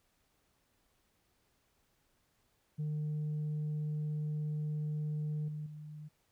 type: tone with level steps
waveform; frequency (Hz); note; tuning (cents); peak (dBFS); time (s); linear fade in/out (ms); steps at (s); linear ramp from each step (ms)
sine; 151.4; D#3; -47; -31 / -37 / -44; 2.78-6.09; 20; 5.48 / 5.66; 5
effects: tanh soft clip ceiling -32 dBFS + pink hiss -75 dBFS RMS until 6.31 s